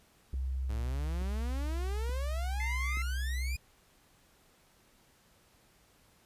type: tone with pitch glide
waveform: sine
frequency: 65.41 to 64.1 Hz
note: C2 to C2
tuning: 0 to -35 cents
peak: -31 dBFS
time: 0.33-3.56 s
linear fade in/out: 5 ms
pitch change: -35 cents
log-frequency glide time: 1.13-1.41 s
type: click train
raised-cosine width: 3 ms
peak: -35 dBFS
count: 4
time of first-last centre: 0.34-2.972 s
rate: 1.14 Hz
type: exponential sweep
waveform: sawtooth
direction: up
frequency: 102.5 to 2489 Hz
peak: -37 dBFS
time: 0.69-3.57 s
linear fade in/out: 10 ms
type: tone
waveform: triangle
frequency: 2087 Hz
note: C7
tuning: 5 cents flat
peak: -34 dBFS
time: 2.6-3.02 s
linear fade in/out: 2 ms
effects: pink hiss -65 dBFS RMS until 6.25 s + resampled to 32000 Hz